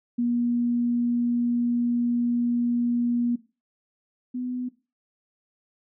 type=tone pair in turn; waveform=sine; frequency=239.6 / 249.5 Hz; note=A#3 / B3; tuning=+48 / +18 cents; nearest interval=minor second; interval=70 cents; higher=second; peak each=-21 / -27 dBFS; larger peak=first; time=0.18-3.36 / 4.34-4.69 s; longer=first; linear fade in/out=10 ms; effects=noise-tail reverb RT60 0.3 s tail -17 dB re dry